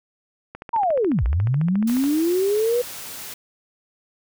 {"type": "click train", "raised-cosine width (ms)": 0.5, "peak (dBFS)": -20, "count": 22, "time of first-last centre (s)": [0.55, 2.039], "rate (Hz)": 14.1}
{"type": "linear two-way sweep", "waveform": "sine", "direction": "down then up", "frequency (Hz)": [957, 51.1, 495.2], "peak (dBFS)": -17, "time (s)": [0.73, 2.82], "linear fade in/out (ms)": 10, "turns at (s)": 1.24}
{"type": "noise", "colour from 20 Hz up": "white", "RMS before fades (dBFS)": -35, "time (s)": [1.87, 3.34], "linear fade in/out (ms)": 5}
{"effects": []}